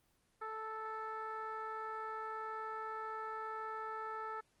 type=tone with low-pass filter; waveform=15% pulse; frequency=439.1 Hz; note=A4; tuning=4 cents flat; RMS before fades=-43 dBFS; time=0.41-4.41 s; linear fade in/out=10 ms; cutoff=1400 Hz; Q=2.5; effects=pink hiss -75 dBFS RMS until 4.6 s + Opus 24 kbps